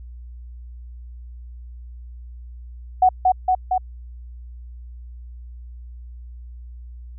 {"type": "tone with echo", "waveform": "sine", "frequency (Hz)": 742, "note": "F#5", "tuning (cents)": 5, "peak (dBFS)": -10, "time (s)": [3.02, 3.09], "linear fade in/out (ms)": 5, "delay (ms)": 230, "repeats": 3, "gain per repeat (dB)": -2, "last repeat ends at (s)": 3.78, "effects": ["added 60 Hz sine -35 dBFS peak until 7.18 s"]}